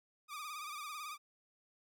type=tone with vibrato; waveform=sawtooth; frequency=1200 Hz; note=D6; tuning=37 cents sharp; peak=-39 dBFS; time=0.28-1.18 s; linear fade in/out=50 ms; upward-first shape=sine; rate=18 Hz; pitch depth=77 cents each way; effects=none